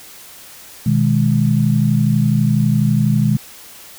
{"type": "chord", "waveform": "sine", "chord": "G# minor", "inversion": "first", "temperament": "equal", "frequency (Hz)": [123.47, 155.56, 207.7], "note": ["B2", "D#3", "G#3"], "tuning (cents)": [0, 0, 0], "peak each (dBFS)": -16, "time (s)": [0.86, 3.37], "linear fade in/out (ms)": 5, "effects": ["white hiss -39 dBFS RMS until 3.98 s"]}